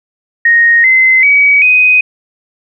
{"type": "tone with pitch steps", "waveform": "sine", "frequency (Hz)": [1864.7, 2057, 2269, 2503], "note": ["A#6", "C7", "C#7", "D#7"], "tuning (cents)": [0, -30, 40, 10], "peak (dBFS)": -4, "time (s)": [0.45, 2.01], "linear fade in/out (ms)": 5, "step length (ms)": 390, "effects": []}